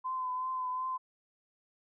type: tone with vibrato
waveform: sine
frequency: 1022 Hz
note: C6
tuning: 41 cents flat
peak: -32 dBFS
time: 0.04-0.98 s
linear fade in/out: 20 ms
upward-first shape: triangle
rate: 2.7 Hz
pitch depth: 30 cents each way
effects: none